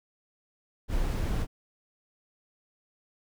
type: noise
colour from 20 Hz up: brown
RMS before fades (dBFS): -28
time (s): 0.88-1.47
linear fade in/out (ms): 50
effects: none